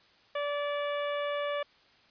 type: harmonic tone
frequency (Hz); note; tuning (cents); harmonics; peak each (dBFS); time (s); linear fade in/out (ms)
579; D5; -25; 1 / 2 / 3 / 4 / 5 / 6; -31 / -37 / -41 / -43 / -45 / -47; 0.35-1.63; 5
effects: white hiss -62 dBFS RMS until 2.1 s + resampled to 11025 Hz